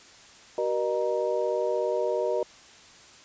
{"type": "tone cluster", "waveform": "sine", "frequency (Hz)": [379.3, 476.2, 609, 939], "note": ["F#4", "A#4", "D#5", "A#5"], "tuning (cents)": [43, 37, -37, 12], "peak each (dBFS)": [-30, -28, -28, -36], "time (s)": [0.58, 2.43], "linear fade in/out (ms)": 2, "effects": ["white hiss -51 dBFS RMS until 3.24 s", "resampled to 16000 Hz"]}